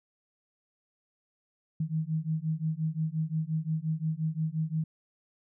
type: beating tone pair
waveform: sine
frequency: 155.56 / 161.26 Hz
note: D#3 / E3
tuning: 0 / -38 cents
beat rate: 5.7 Hz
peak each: -31 dBFS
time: 1.8-4.84 s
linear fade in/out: 5 ms
effects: none